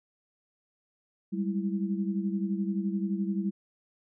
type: tone cluster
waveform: sine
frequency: 194.5 / 206.1 / 330.7 Hz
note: G3 / G#3 / E4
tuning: -13 / -13 / +6 cents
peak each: -29 / -33 / -36 dBFS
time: 1.32-3.51 s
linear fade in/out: 20 ms
effects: none